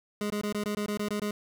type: tone bursts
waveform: 25% pulse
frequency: 207.7 Hz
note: G#3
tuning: in tune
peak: -25 dBFS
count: 10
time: 0.21-1.31 s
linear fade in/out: 2 ms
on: 92 ms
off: 20 ms
effects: none